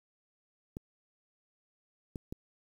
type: clicks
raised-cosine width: 3 ms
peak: -26 dBFS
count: 3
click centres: 0.769 / 2.158 / 2.325 s
effects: 9-bit